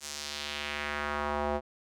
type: tone with band-pass filter sweep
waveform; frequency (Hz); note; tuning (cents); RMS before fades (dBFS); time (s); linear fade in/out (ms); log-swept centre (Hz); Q
square; 73.42; D2; 0; -34; 0-1.61; 50; 7200 to 640; 1.5
effects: none